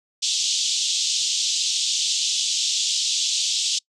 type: band-pass noise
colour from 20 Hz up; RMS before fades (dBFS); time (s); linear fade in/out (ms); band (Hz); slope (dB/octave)
pink; -23; 0.22-3.79; 10; 3100 to 7600; 48
effects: noise-tail reverb RT60 0.1 s tail -26 dB re dry